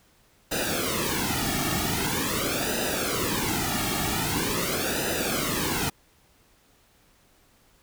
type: noise with flanger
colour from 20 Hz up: pink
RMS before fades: -27 dBFS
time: 0.51-5.9 s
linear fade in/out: 10 ms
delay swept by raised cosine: 0.9 to 2 ms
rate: 0.44 Hz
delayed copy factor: -0.85
effects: pink hiss -61 dBFS RMS until 7.82 s